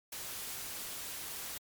white noise, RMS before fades -42 dBFS, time 0.12-1.58 s, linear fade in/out 5 ms, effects MP3 96 kbps

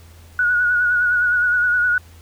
sine tone with vibrato, 1459 Hz, F#6, 25 cents flat, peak -14 dBFS, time 0.39-1.98 s, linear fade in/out 2 ms, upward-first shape sine, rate 9.7 Hz, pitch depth 36 cents each way, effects added 83 Hz sine -42 dBFS peak until 2.21 s + pink hiss -50 dBFS RMS until 2.21 s

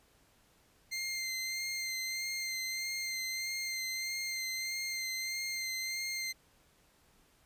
20% pulse tone with vibrato, 2093 Hz, C7, in tune, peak -30 dBFS, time 0.91-6.33 s, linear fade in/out 20 ms, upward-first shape sine, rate 1.6 Hz, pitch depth 21 cents each way, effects pink hiss -67 dBFS RMS until 7.45 s + resampled to 32000 Hz

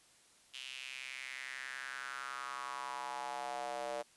square tone with high-pass filter sweep, 65.4 Hz, C2, in tune, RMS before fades -43 dBFS, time 0.53-4.03 s, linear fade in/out 20 ms, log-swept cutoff 3000 to 580 Hz, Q 4.3, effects white hiss -65 dBFS RMS until 4.16 s + resampled to 24000 Hz

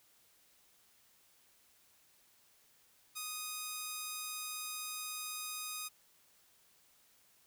5% pulse tone, 1244.5 Hz, D#6, in tune, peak -28 dBFS, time 3.15-5.89 s, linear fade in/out 20 ms, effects white hiss -68 dBFS RMS until 7.46 s

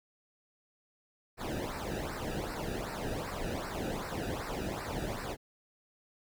brown noise with flanger, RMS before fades -37 dBFS, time 1.37-5.37 s, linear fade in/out 50 ms, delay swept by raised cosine 0.3 to 0.95 ms, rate 2.6 Hz, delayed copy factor -0.85, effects none

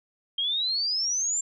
sine exponential sweep, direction up, 3187 to 7410 Hz, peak -24 dBFS, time 0.38-1.41 s, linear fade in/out 5 ms, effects none

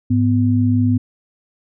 sine tone pair together, 104.5 / 249.2 Hz, G#2 / B3, +11 / +16 cents, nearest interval octave + minor third, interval 1505 cents, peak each -15 dBFS, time 0.1-0.98 s, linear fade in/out 10 ms, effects none

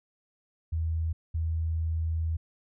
sine tone bursts at uneven times, 81.1 Hz, E2, 28 cents flat, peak -26 dBFS, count 2, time 0.72-1.13 / 1.34-2.37 s, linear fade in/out 10 ms, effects none

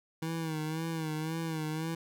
25% pulse tone with vibrato, 159.5 Hz, D#3, 43 cents sharp, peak -29 dBFS, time 0.22-1.95 s, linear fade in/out 5 ms, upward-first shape sine, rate 1.9 Hz, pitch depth 58 cents each way, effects none

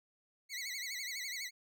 20% pulse tone with vibrato, 2091 Hz, C7, 2 cents flat, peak -34 dBFS, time 0.49-1.51 s, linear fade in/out 50 ms, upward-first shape sine, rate 12 Hz, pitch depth 130 cents each way, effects none

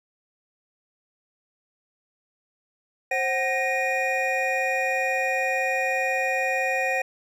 triangle tone cluster, 529 / 751 / 1872 / 2445 Hz, C5 / F#5 / A#6 / D#7, +19 / +26 / +7 / -31 cents, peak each -26 dBFS, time 3.11-7.02 s, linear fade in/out 5 ms, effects none

